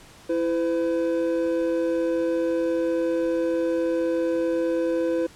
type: tone pair together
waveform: triangle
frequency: 332.6 / 507.3 Hz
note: E4 / B4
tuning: +16 / +46 cents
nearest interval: perfect fifth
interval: 730 cents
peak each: -22 dBFS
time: 0.29-5.27 s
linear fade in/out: 10 ms
effects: pink hiss -49 dBFS RMS until 5.35 s + low-pass 10000 Hz 12 dB/octave